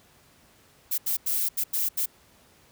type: noise bursts at uneven times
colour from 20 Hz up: violet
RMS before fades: -26 dBFS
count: 6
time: 0.91-0.98 / 1.06-1.17 / 1.26-1.49 / 1.57-1.64 / 1.73-1.89 / 1.97-2.06 s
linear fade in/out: 10 ms
effects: pink hiss -58 dBFS RMS until 2.71 s + high-pass 60 Hz 12 dB/octave